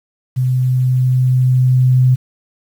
sine tone with level ramp, 127.7 Hz, C3, 42 cents flat, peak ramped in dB -12 to -7 dBFS, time 0.36-2.16 s, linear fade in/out 20 ms, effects 7-bit

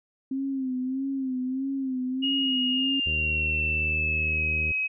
sine tone with vibrato, 263.1 Hz, C4, 10 cents sharp, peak -26 dBFS, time 0.31-3 s, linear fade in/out 5 ms, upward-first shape sine, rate 1.6 Hz, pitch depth 65 cents each way
sine tone with pitch glide, 2872 to 2544 Hz, F7 to D#7, +48 to +38 cents, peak -24 dBFS, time 2.22-4.88 s, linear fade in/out 20 ms, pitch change -210 cents, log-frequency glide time 2.64-4.44 s
harmonic tone, 77.78 Hz, D#2, in tune, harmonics 1 / 2 / 3 / 4 / 5 / 6 / 7, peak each -30 / -39 / -43 / -46 / -44 / -53 / -49 dBFS, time 3.06-4.72 s, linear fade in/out 5 ms
effects none

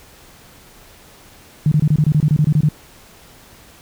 sine tone bursts, 151.1 Hz, D3, 50 cents sharp, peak -10 dBFS, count 13, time 1.66-2.688 s, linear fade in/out 2 ms, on 56 ms, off 25 ms, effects pink hiss -45 dBFS RMS until 3.81 s

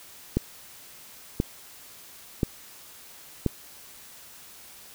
click train, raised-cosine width 3 ms, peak -9 dBFS, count 4, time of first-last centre 0.37-3.463 s, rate 0.97 Hz, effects white hiss -48 dBFS RMS until 4.94 s

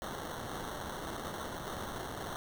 white noise with sample-and-hold, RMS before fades -41 dBFS, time 0.02-2.36 s, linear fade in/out 0 ms, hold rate 2450 Hz, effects none

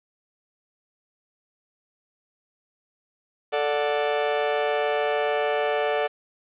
40% pulse chord, D major, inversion second, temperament just, 440.5 / 587.3 / 734.2 Hz, A4 / D5 / F#5, +2 / 0 / -14 cents, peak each -25 / -25 / -27 dBFS, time 3.52-6.08 s, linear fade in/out 20 ms, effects resampled to 8000 Hz + 8-bit

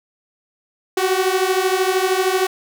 sawtooth beating tone pair, 368.9 / 381.9 Hz, F#4 / G4, -5 / -45 cents, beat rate 13 Hz, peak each -15 dBFS, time 0.97-2.47 s, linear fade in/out 5 ms, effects none

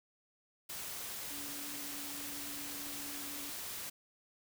sine tone in noise, 286.8 Hz, D4, 41 cents flat, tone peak -50 dBFS, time 1.3-3.5 s, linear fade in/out 10 ms, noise white, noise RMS -43 dBFS, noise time 0.69-3.9 s, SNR -10 dB, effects none

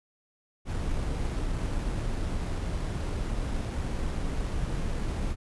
brown noise with sample-and-hold, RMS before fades -30 dBFS, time 0.65-5.36 s, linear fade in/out 50 ms, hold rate 8820 Hz, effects resampled to 24000 Hz

